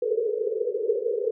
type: band-pass noise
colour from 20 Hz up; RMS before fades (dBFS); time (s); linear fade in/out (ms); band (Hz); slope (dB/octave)
pink; -26; 0.02-1.31; 5; 410 to 490; 96
effects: none